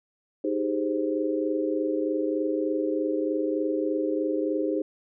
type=chord; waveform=sine; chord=Ab major seventh; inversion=second; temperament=equal; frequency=311.1 / 392 / 415.3 / 523.3 Hz; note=Eb4 / G4 / Ab4 / C5; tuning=0 / 0 / 0 / 0 cents; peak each=-27 / -31 / -31 / -30 dBFS; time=0.44-4.82 s; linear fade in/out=5 ms; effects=none